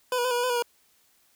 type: tone with pitch steps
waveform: 25% pulse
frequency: 502 / 483.8 / 506 / 482.3 / 486.1 / 505 / 483.5 / 477.3 Hz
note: B4 / B4 / B4 / B4 / B4 / B4 / B4 / A#4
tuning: +28 / -36 / +42 / -41 / -28 / +39 / -37 / +41 cents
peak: -20 dBFS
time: 0.12-0.624 s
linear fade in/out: 2 ms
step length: 63 ms
effects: white hiss -64 dBFS RMS until 1.35 s